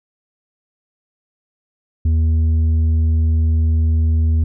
sine tone with tanh clipping, 80 Hz, D#2, 49 cents sharp, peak -13 dBFS, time 2.05-4.44 s, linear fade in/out 5 ms, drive 5 dB, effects none

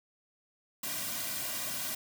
white noise with comb filter, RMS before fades -36 dBFS, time 0.83-1.95 s, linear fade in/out 5 ms, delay 2.3 ms, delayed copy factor -0.9, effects none

